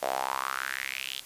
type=tone with high-pass filter sweep; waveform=sawtooth; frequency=66 Hz; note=C2; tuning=16 cents sharp; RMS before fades=-33 dBFS; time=0.02-1.21 s; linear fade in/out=10 ms; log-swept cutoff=620 to 3400 Hz; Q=4.4; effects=white hiss -48 dBFS RMS until 1.25 s + resampled to 32000 Hz